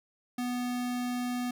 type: tone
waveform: square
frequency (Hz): 246.4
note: B3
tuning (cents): -4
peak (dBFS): -31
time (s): 0.38-1.51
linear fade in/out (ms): 5
effects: none